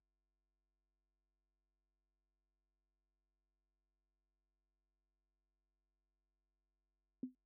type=tone with exponential decay; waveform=sine; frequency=254.8 Hz; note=C4; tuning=46 cents flat; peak=-35 dBFS; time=7.23-7.35 s; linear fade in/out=2 ms; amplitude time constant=24 ms; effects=added 50 Hz sine -70 dBFS peak until 7.45 s + high-pass 150 Hz 12 dB/octave